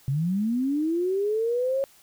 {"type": "linear sweep", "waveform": "sine", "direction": "up", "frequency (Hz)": [129.1, 552], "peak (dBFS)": -22, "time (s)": [0.08, 1.84], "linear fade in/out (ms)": 0, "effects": ["white hiss -56 dBFS RMS until 2.02 s"]}